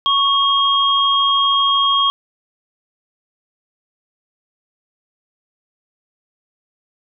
sine tone pair together, 1108.7 / 3248 Hz, C#6 / G#7, 0 / -39 cents, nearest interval octave + perfect fifth, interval 1861 cents, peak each -15 dBFS, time 0.06-2.1 s, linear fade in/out 0 ms, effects none

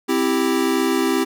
square chord, C major, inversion none, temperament equal, 261.6 / 329.6 / 392 Hz, C4 / E4 / G4, 0 / 0 / 0 cents, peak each -22 dBFS, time 0.08-1.25 s, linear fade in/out 20 ms, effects none

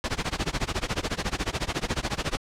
pink noise with tremolo, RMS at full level -25 dBFS, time 0.04-2.37 s, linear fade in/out 0 ms, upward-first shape sine, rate 14 Hz, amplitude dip 95%, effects low-pass 6000 Hz 12 dB/octave

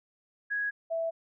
sine tone pair in turn, 1661.2 / 659.2 Hz, G#6 / E5, 0 / 0 cents, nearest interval octave + major third, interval 1600 cents, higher first, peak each -28 dBFS, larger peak neither, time 0.5-0.71 / 0.9-1.11 s, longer neither, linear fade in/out 20 ms, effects none

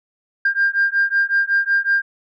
sine beating tone pair, 1596 / 1601.4 Hz, G6 / G6, +31 / +37 cents, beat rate 5.4 Hz, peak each -17 dBFS, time 0.45-2.02 s, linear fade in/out 5 ms, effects tanh soft clip ceiling -9 dBFS

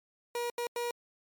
30% pulse tone bursts at uneven times, 478.4 Hz, A#4, 45 cents sharp, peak -29 dBFS, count 3, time 0.35-0.5 / 0.58-0.67 / 0.76-0.91 s, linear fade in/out 2 ms, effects MP3 96 kbps

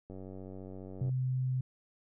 click train, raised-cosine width 2 ms, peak -33 dBFS, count 95, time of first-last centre 0.1-1.093 s, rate 94.7 Hz
sine tone, 128.8 Hz, C3, 27 cents flat, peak -29 dBFS, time 1.01-1.61 s, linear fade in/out 5 ms
effects none

